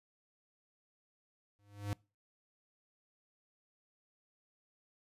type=tone with exponential growth; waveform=square; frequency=102.1 Hz; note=G#2; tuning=29 cents flat; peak=-33 dBFS; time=1.59-1.93 s; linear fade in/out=0 ms; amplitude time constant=72 ms; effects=noise-tail reverb RT60 0.3 s tail -24 dB re dry + resampled to 32000 Hz